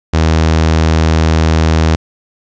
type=tone; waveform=sawtooth; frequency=80 Hz; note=D#2; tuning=49 cents sharp; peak=-4 dBFS; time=0.13-1.96 s; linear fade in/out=10 ms; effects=resampled to 16000 Hz + 7-bit